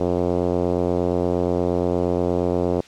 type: tone with low-pass filter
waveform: 5% pulse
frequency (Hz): 88.5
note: F2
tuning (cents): +23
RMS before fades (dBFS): -21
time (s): 0-2.81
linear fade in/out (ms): 5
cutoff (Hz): 490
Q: 1.5
effects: white hiss -46 dBFS RMS until 2.87 s + low-pass 5000 Hz 12 dB/octave